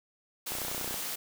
white high-pass noise, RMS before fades -36 dBFS, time 0.46-1.16 s, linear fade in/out 10 ms, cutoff 160 Hz, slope 24 dB/octave
click train, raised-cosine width 1 ms, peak -25 dBFS, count 14, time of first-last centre 0.52-0.942 s, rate 30.8 Hz
effects none

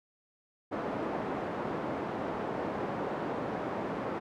pink band-pass noise, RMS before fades -35 dBFS, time 0.71-4.2 s, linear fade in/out 20 ms, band 230 to 990 Hz, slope 12 dB/octave, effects none

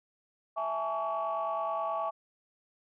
sine chord, A major seventh, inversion second, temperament equal with one note detuned, 659.3 / 830.6 / 880 / 1131.4 Hz, E5 / G#5 / A5 / C#6, 0 / 0 / 0 / +35 cents, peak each -33 / -36 / -39 / -33 dBFS, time 0.56-2.11 s, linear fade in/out 20 ms, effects tanh soft clip ceiling -23 dBFS

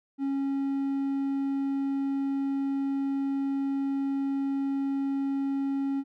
triangle tone, 274.7 Hz, C#4, 16 cents flat, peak -24 dBFS, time 0.18-6.04 s, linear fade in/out 50 ms, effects none

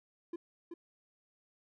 triangle tone with echo, 341.5 Hz, F4, 39 cents flat, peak -35 dBFS, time 0.33-0.36 s, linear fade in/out 5 ms, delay 380 ms, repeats 1, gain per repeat -5 dB, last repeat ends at 0.74 s, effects none

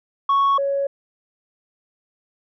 sine tone pair in turn, 1108.7 / 556.3 Hz, C#6 / C#5, 0 / +6 cents, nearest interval octave, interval 1194 cents, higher first, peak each -12 / -18 dBFS, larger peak first, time 0.29-0.58 / 0.58-0.87 s, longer neither, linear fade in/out 5 ms, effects tanh soft clip ceiling -13 dBFS

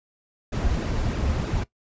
brown noise with flanger, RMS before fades -25 dBFS, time 0.52-1.64 s, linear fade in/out 10 ms, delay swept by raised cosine 0.92 to 6.62 ms, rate 3.2 Hz, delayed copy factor -0.65, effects noise-tail reverb RT60 0.1 s tail -17 dB re dry + resampled to 16000 Hz

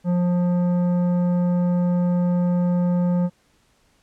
triangle tone with tanh clipping, 177 Hz, F3, 23 cents sharp, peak -19 dBFS, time 0.04-3.3 s, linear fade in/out 50 ms, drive 15 dB, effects pink hiss -62 dBFS RMS until 4.02 s + low-pass 10000 Hz 12 dB/octave

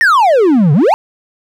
triangle exponential two-way sweep, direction down then up, 1894 to 135.9 to 951 Hz, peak -4 dBFS, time 0.01-0.94 s, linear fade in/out 0 ms, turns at 0.73 s, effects none

